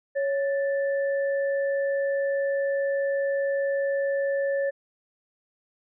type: tone pair together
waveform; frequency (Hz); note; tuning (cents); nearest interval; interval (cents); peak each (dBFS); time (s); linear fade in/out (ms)
sine; 554.4 / 1760.1; C#5 / A6; 0 / 0; octave + minor sixth; 2000; -23 / -34; 0.15-4.71; 20
effects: none